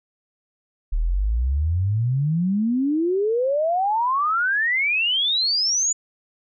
sine exponential sweep, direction up, 36.38 to 7040 Hz, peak -18 dBFS, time 0.92-5.93 s, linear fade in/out 10 ms, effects none

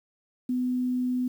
sine tone with quantisation, 250.9 Hz, B3, 28 cents sharp, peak -24 dBFS, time 0.49-1.28 s, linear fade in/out 5 ms, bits 9, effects none

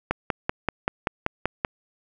click train, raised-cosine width 0.5 ms, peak -7 dBFS, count 9, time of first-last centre 0.11-1.648 s, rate 5.2 Hz, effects none

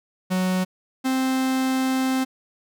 45% pulse tone pair in turn, 185 / 261.6 Hz, F#3 / C4, 0 / 0 cents, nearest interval tritone, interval 600 cents, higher second, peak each -20 dBFS, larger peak neither, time 0.3-0.65 / 1.04-2.25 s, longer second, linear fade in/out 20 ms, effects none

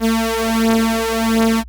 sawtooth beating tone pair, 224.8 / 226.2 Hz, A3 / A3, +37 / +48 cents, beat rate 1.4 Hz, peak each -13 dBFS, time 0-1.64 s, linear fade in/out 50 ms, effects added 60 Hz sine -33 dBFS peak until 1.68 s + Opus 24 kbps

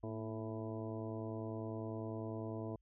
harmonic tone with a mistuned harmonic, 110 Hz, A2, in tune, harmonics 1 / 2 / 3 / 4 / 5 / 6 / 7 / 8 / 9, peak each -44 / -47 / -46 / -48 / -53 / -49 / -62 / -60 / -55 dBFS, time 0.03-2.76 s, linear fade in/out 5 ms, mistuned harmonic 2, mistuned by +77 cents, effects added 50 Hz sine -70 dBFS peak until 2.81 s

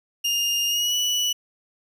30% pulse tone with pitch glide, 2823 to 2953 Hz, F7 to F#7, +18 to -4 cents, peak -18 dBFS, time 0.24-1.33 s, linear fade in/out 10 ms, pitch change +78 cents, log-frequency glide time 0.67-0.95 s, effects resampled to 32000 Hz + 10-bit

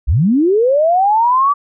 sine linear sweep, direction up, 48.5 to 1166 Hz, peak -9 dBFS, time 0.07-1.54 s, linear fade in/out 20 ms, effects none

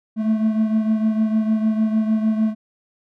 triangle beating tone pair, 217.7 / 224.3 Hz, A3 / A3, -18 / +34 cents, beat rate 6.6 Hz, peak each -15 / -22 dBFS, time 0.16-2.55 s, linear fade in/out 50 ms, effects none

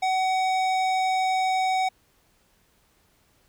triangle tone with hard clipping, 752 Hz, F#5, 28 cents sharp, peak -23 dBFS, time 0.02-1.89 s, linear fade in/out 10 ms, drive 18 dB, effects pink hiss -64 dBFS RMS until 3.48 s

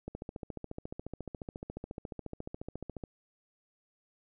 click train, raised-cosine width 2 ms, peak -26 dBFS, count 43, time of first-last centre 0.08-3.038 s, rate 14.2 Hz, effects none

